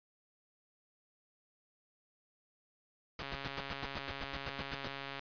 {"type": "noise bursts", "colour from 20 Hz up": "pink", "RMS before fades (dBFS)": -40, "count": 14, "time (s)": [3.19, 4.876], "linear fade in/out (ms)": 2, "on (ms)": 35, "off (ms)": 92}
{"type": "click train", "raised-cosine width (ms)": 0.3, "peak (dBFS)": -26, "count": 272, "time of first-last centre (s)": [3.23, 5.194], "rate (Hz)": 138}
{"effects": ["resampled to 11025 Hz"]}